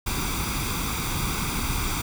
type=noise with comb filter; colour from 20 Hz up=pink; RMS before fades=-27 dBFS; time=0.06-2.02 s; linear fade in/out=10 ms; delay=0.84 ms; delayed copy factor=+0.7; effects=none